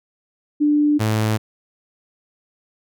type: tone pair in turn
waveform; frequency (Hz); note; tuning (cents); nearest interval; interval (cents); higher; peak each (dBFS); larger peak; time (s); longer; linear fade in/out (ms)
sine / sawtooth; 295.9 / 108.74; D4 / A2; +13 / -20; octave + perfect fourth; 1733; first; -13; neither; 0.6-0.99 / 0.99-1.38; neither; 20
effects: none